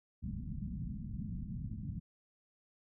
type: low-pass noise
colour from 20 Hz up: white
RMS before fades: -41 dBFS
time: 0.22-2 s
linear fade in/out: 10 ms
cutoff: 220 Hz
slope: 48 dB/octave
effects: none